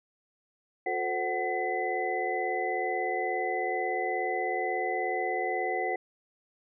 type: tone cluster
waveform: sine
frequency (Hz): 359.3 / 441.5 / 518 / 747 / 2014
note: F4 / A4 / C5 / F#5 / B6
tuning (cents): +49 / +6 / -17 / +16 / +33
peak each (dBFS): -35 / -35 / -37 / -31 / -34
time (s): 0.86-5.96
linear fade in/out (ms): 5
effects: none